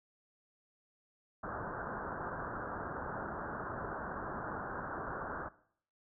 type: low-pass noise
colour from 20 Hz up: white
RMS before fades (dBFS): -41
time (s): 1.43-5.49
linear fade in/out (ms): 10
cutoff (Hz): 1600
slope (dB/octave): 96
effects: noise-tail reverb RT60 0.6 s tail -18 dB re dry